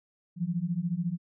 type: beating tone pair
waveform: sine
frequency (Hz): 165.3 / 179.3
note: E3 / F3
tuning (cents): +5 / +46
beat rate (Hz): 14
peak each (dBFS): -31 / -30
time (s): 0.36-1.18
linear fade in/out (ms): 50
effects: none